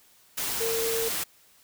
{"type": "tone in noise", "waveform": "sine", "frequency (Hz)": 455.1, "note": "A#4", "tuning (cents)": -42, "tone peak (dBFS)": -27, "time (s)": [0.6, 1.09], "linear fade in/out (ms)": 10, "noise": "white", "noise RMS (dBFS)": -30, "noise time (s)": [0.37, 1.24], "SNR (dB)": 0, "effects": ["white hiss -59 dBFS RMS until 1.63 s"]}